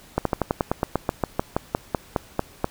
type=slowing click train; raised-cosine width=1 ms; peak=-6 dBFS; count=18; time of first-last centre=0.18-2.644 s; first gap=73 ms; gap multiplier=1.08; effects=pink hiss -49 dBFS RMS until 2.7 s